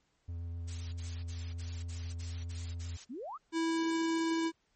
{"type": "tone with vibrato", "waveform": "triangle", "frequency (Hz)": 84.9, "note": "F2", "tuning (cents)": -48, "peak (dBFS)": -35, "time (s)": [0.28, 2.97], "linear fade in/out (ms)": 10, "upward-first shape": "triangle", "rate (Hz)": 7.8, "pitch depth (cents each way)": 20}
{"type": "noise bursts", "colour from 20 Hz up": "blue", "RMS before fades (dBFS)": -44, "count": 8, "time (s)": [0.67, 3.051], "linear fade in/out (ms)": 20, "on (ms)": 260, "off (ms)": 43}
{"type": "exponential sweep", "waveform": "sine", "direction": "up", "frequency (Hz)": [212.9, 1373], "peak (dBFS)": -39, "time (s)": [3.09, 3.38], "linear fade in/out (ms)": 20}
{"type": "tone", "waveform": "square", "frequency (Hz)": 327.8, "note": "E4", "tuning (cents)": -10, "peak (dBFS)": -30, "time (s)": [3.52, 4.52], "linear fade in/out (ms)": 50}
{"effects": ["pink hiss -75 dBFS RMS until 4.75 s", "MP3 32 kbps"]}